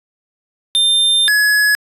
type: tone pair in turn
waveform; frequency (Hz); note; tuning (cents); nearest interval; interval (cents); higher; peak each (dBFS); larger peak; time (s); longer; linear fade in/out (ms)
square; 3600 / 1690.2; A7 / G#6; +39 / +30; octave + minor second; 1309; first; -11; neither; 0.75-1.28 / 1.28-1.75; first; 0
effects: resampled to 32000 Hz